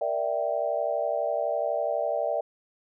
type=chord; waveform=sine; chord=E half-diminished seventh; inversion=second; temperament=equal; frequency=466.2 / 587.3 / 659.3 / 784 Hz; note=Bb4 / D5 / E5 / G5; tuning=0 / 0 / 0 / 0 cents; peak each=-34 / -28 / -29 / -33 dBFS; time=0.01-2.41 s; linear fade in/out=5 ms; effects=none